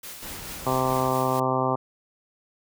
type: noise with tremolo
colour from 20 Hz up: white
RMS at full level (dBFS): -38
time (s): 0.03-1.4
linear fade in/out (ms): 5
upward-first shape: sine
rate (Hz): 4.6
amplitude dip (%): 40
type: noise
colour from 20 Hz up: pink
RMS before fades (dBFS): -40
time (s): 0.22-1.09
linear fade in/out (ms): 5
type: harmonic tone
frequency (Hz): 130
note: C3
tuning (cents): -11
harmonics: 1 / 2 / 3 / 4 / 5 / 6 / 7 / 8 / 9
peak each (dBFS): -30 / -30 / -30 / -30 / -30 / -30 / -30 / -30 / -30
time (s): 0.66-1.76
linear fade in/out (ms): 10
type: clicks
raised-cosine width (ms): 2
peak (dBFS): -32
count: 2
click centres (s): 1.12 / 1.275
effects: none